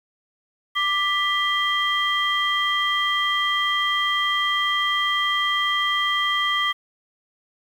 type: tone cluster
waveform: sine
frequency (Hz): 1179 / 1976 / 3196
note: D6 / B6 / G7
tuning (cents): +6 / 0 / +33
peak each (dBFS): -23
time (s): 0.75-6.73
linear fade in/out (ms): 20
effects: tanh soft clip ceiling -11 dBFS + 8-bit